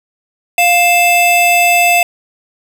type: tone pair together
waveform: square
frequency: 702.1 / 2637 Hz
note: F5 / E7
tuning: +9 / 0 cents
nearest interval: octave + major seventh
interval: 2291 cents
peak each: -11 dBFS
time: 0.58-2.03 s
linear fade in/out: 2 ms
effects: none